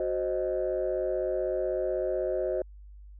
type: chord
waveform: sine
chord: C diminished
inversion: second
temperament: equal with one note detuned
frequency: 370 / 526.3 / 622.3 Hz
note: Gb4 / C5 / Eb5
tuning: 0 / +10 / 0 cents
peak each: -30 dBFS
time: 0-2.62 s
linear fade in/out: 2 ms
effects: tanh soft clip ceiling -20 dBFS + added 50 Hz sine -45 dBFS peak until 3.19 s